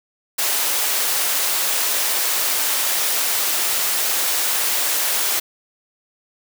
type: high-pass noise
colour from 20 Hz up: white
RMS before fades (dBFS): -20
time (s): 0.38-5.4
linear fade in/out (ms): 10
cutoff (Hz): 430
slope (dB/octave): 12
effects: none